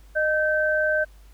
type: tone pair together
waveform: sine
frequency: 614.7 / 1549 Hz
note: D#5 / G6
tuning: -21 / -21 cents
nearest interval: octave + major third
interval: 1600 cents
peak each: -22 dBFS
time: 0.15-1.05 s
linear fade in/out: 20 ms
effects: added 50 Hz sine -46 dBFS peak until 1.33 s + pink hiss -59 dBFS RMS until 1.33 s